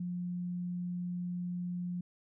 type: tone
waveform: sine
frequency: 177.4 Hz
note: F3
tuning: 27 cents sharp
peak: -34 dBFS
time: 0-2.01 s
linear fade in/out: 5 ms
effects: none